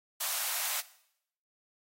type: high-pass noise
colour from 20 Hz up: white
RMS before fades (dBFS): -33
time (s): 0.2-0.81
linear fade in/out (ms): 10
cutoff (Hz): 600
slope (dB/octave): 48
effects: noise-tail reverb RT60 0.7 s tail -17 dB re dry + AAC 48 kbps